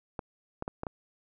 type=clicks; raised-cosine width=1 ms; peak=-20 dBFS; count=5; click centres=0.192 / 0.624 / 0.679 / 0.834 / 0.868 s; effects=none